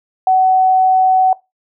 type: tone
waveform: sine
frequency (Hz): 751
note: F#5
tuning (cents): +26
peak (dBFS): -8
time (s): 0.27-1.33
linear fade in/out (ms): 2
effects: noise-tail reverb RT60 0.2 s tail -20 dB re dry